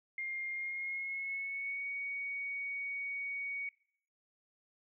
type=tone with pitch glide; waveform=sine; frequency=2119 to 2240 Hz; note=C7 to C#7; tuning=+21 to +18 cents; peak=-36 dBFS; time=0.18-3.69 s; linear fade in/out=2 ms; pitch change=+97 cents; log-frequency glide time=0.53-1.86 s; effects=noise-tail reverb RT60 0.6 s tail -21 dB re dry